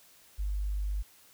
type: tone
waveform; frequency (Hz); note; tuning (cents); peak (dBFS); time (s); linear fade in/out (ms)
sine; 50.1; G1; +38; -29; 0.38-1.03; 20
effects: white hiss -59 dBFS RMS until 1.33 s